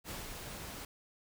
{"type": "noise with ADSR envelope", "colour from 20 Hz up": "pink", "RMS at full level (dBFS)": -42, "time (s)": [0.04, 0.85], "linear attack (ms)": 57, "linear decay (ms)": 180, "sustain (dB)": -3, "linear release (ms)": 3, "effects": []}